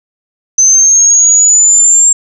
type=linear sweep; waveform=sine; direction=up; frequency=6140 to 7459 Hz; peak=-3 dBFS; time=0.58-2.13 s; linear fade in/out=5 ms; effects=none